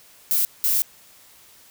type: noise bursts at uneven times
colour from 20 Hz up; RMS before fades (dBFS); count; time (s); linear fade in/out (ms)
violet; -20; 2; 0.31-0.45 / 0.64-0.82; 0
effects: white hiss -51 dBFS RMS until 1.7 s